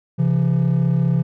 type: tone pair together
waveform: triangle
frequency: 134.4 / 169.33 Hz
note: C3 / E3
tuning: +47 / +47 cents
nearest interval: major third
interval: 400 cents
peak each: -15 dBFS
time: 0.18-1.23 s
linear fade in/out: 20 ms
effects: tanh soft clip ceiling -7 dBFS